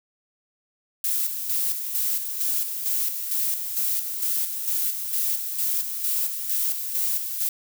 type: noise with tremolo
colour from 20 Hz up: violet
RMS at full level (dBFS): -24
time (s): 1.04-7.49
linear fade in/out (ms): 2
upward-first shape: square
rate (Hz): 2.2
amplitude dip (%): 50
effects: none